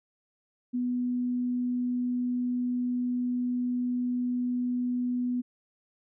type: tone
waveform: sine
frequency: 246.9 Hz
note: B3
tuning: in tune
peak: -26 dBFS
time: 0.73-5.42 s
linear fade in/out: 20 ms
effects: none